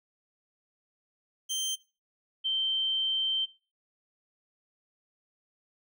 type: tone pair in turn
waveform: 25% pulse / sine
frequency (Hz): 3136 / 3120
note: G7 / G7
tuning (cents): 0 / -9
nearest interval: unison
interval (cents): 9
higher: first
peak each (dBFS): -26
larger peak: neither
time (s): 1.49-1.76 / 2.44-3.46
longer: second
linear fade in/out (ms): 20
effects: noise-tail reverb RT60 0.3 s tail -19 dB re dry